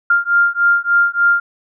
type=beating tone pair; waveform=sine; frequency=1396.9 / 1400.3 Hz; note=F6 / F6; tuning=0 / +4 cents; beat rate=3.4 Hz; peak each=-14 dBFS; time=0.1-1.4 s; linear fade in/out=5 ms; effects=none